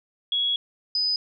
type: tone pair in turn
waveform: sine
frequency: 3341 / 4996 Hz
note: G#7 / D#8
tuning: +10 / +6 cents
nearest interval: perfect fifth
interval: 696 cents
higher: second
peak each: -21 dBFS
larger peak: neither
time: 0.32-0.56 / 0.95-1.16 s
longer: first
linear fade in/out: 2 ms
effects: none